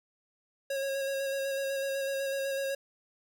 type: tone with vibrato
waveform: square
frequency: 546 Hz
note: C#5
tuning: 26 cents flat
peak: -31 dBFS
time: 0.7-2.75 s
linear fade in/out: 5 ms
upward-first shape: square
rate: 8 Hz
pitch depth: 15 cents each way
effects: none